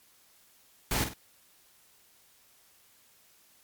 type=noise with echo; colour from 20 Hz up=pink; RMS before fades=-29 dBFS; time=0.91-1.04 s; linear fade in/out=2 ms; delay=48 ms; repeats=2; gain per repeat=-8 dB; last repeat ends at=1.136 s; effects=white hiss -62 dBFS RMS until 3.63 s + MP3 96 kbps